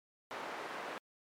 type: band-pass noise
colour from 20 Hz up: white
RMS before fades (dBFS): -43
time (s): 0.31-0.98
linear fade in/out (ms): 0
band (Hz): 310 to 1400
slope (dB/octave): 12
effects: MP3 96 kbps